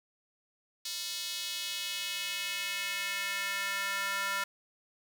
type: tone with high-pass filter sweep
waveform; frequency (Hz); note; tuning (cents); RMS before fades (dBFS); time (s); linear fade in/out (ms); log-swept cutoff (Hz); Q
square; 197.4; G3; +12; -35; 0.85-4.44; 5; 4200 to 1400; 1.9
effects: none